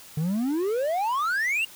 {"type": "exponential sweep", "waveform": "triangle", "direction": "up", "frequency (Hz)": [146.83, 2862], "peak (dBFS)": -21, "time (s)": [0.17, 1.65], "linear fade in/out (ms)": 5, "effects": ["white hiss -47 dBFS RMS until 1.75 s"]}